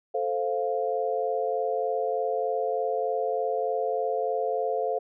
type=chord; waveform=sine; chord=F major; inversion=first; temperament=equal; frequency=440 / 523.3 / 698.5 Hz; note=A4 / C5 / F5; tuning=0 / 0 / 0 cents; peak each=-29 dBFS; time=0.14-4.99 s; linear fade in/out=10 ms; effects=none